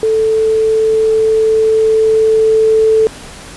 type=tone with level ramp; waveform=sine; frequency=440 Hz; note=A4; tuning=in tune; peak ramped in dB=-9 to -6 dBFS; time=0.03-3.07 s; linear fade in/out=0 ms; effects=pink hiss -32 dBFS RMS until 3.56 s + resampled to 24000 Hz